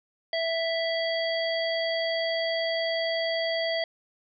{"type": "harmonic tone", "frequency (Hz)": 659.3, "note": "E5", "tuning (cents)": 0, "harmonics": [1, 3, 5, 7], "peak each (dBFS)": [-27, -32, -34, -35], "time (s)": [0.33, 3.84], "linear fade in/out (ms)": 2, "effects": []}